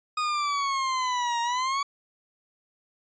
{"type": "exponential two-way sweep", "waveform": "40% pulse", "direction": "down then up", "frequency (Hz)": [1244.5, 932.3, 1135], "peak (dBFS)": -24, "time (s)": [0.17, 1.83], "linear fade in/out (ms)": 5, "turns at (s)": 1.41, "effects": ["resampled to 16000 Hz"]}